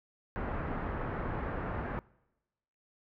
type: low-pass noise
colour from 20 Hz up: pink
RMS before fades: -36 dBFS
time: 0.36-1.99 s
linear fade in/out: 0 ms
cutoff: 1700 Hz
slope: 24 dB/octave
effects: noise-tail reverb RT60 1.0 s tail -24 dB re dry